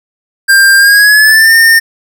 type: tone with pitch glide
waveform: square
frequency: 1592 to 1818.2 Hz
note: G6 to A#6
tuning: +26 to -44 cents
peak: -3 dBFS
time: 0.48-1.8 s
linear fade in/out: 20 ms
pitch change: +230 cents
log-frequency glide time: 0.77-1.55 s
effects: none